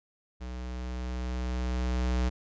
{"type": "tone with level ramp", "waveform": "square", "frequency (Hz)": 62.1, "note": "B1", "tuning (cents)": 10, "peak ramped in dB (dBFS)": [-37, -25], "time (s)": [0.4, 2.3], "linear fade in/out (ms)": 20, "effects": ["resampled to 16000 Hz"]}